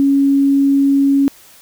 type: tone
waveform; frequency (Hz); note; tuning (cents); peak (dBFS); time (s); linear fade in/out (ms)
sine; 277.2; C#4; 0; -9; 0-1.28; 0
effects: white hiss -44 dBFS RMS until 1.61 s